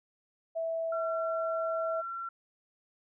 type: tone with pitch glide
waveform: sine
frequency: 656 to 651.8 Hz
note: E5 to E5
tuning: -9 to -20 cents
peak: -30 dBFS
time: 0.55-2.02 s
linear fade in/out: 20 ms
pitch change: -11 cents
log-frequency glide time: 0.94-1.05 s
type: tone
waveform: sine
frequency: 1360 Hz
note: F6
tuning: 46 cents flat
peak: -35 dBFS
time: 0.92-2.29 s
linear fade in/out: 5 ms
effects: none